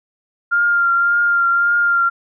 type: tone with vibrato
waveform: sine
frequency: 1396.9 Hz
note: F6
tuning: in tune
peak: -12 dBFS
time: 0.51-2.1 s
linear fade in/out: 20 ms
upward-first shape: triangle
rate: 1.8 Hz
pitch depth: 24 cents each way
effects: none